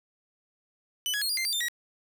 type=tone with pitch steps; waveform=sawtooth; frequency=2996 / 1672 / 4279 / 4817 / 2089 / 4692 / 3587 / 1910 Hz; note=F#7 / G#6 / C8 / D8 / C7 / D8 / A7 / A#6; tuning=+21 / +11 / +38 / +43 / -3 / -2 / +33 / +42 cents; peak=-24 dBFS; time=1.06-1.684 s; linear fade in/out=0 ms; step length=78 ms; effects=none